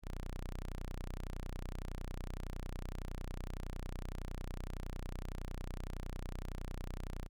sawtooth tone, 30.86 Hz, B0, in tune, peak -36 dBFS, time 0.02-7.29 s, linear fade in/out 50 ms, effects none

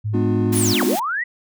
sine tone, 106.2 Hz, G#2, 39 cents sharp, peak -20 dBFS, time 0.04-0.74 s, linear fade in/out 20 ms
triangle chord, G# diminished seventh, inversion none, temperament just, 207.7 / 249.2 / 299 / 358.8 Hz, G#3 / B3 / D4 / F4, 0 / +16 / +31 / +47 cents, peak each -22 / -21 / -22 / -21 dBFS, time 0.13-0.96 s, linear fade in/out 20 ms
white high-pass noise, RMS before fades -28 dBFS, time 0.52-1 s, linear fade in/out 10 ms, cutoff 100 Hz, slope 96 dB/octave
sine linear two-way sweep, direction down then up, 10880 to 182.4 to 2004 Hz, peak -20 dBFS, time 0.55-1.24 s, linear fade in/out 10 ms, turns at 0.84 s
effects none

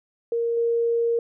sine tone with level steps, 466.2 Hz, A#4, in tune, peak -21 / -19 dBFS, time 0.32-1.19 s, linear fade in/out 2 ms, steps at 0.57 s, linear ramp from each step 2 ms, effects none

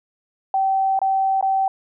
sine tone with dropouts, 772 Hz, G5, 27 cents flat, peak -16 dBFS, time 0.54-1.68 s, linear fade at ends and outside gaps 2 ms, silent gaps 0.991-1.016 / 1.411-1.426 s, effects none

